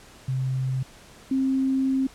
sine tone pair in turn, 130.81 / 265.7 Hz, C3 / C4, 0 / +27 cents, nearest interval octave, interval 1227 cents, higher second, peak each -23 / -20 dBFS, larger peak second, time 0.28-0.83 / 1.31-2.07 s, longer second, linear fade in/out 5 ms, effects pink hiss -49 dBFS RMS until 2.14 s + low-pass 10000 Hz 12 dB/octave

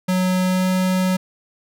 square tone with pitch glide, 184.3 to 185.37 Hz, F#3 to F#3, -7 to +3 cents, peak -17 dBFS, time 0.08-1.17 s, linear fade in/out 10 ms, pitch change +10 cents, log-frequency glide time 0.45-0.67 s, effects none

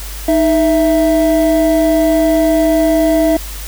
triangle tone pair together, 311.7 / 660 Hz, D#4 / E5, +3 / +2 cents, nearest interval octave + minor second, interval 1299 cents, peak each -10 dBFS, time 0.28-3.37 s, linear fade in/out 5 ms, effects added 50 Hz sine -25 dBFS peak until 3.67 s + white hiss -30 dBFS RMS until 3.67 s

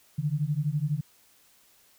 sine beating tone pair, 142.8 / 154.8 Hz, D3 / D#3, -48 / -9 cents, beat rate 12 Hz, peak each -28 dBFS, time 0.18-1.01 s, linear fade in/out 10 ms, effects white hiss -61 dBFS RMS until 1.98 s

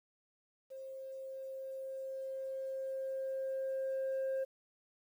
sine tone with level ramp, 532 Hz, C5, 29 cents sharp, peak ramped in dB -44 to -30 dBFS, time 0.7-4.45 s, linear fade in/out 20 ms, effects tanh soft clip ceiling -32 dBFS + 11-bit

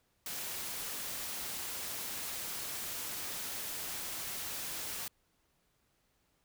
white noise, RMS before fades -40 dBFS, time 0.26-5.08 s, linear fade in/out 2 ms, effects pink hiss -75 dBFS RMS until 6.44 s

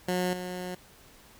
15% pulse tone with level steps, 181.1 Hz, F#3, 37 cents flat, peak -20 / -28 dBFS, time 0.08-0.75 s, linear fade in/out 5 ms, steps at 0.33 s, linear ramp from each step 5 ms, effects pink hiss -55 dBFS RMS until 1.39 s

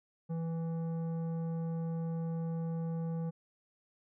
triangle tone with tanh clipping, 164.81 Hz, E3, in tune, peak -35 dBFS, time 0.29-3.31 s, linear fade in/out 20 ms, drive 15 dB, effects none

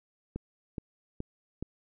click train, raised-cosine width 3 ms, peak -22 dBFS, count 4, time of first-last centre 0.36-1.626 s, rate 2.37 Hz, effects none

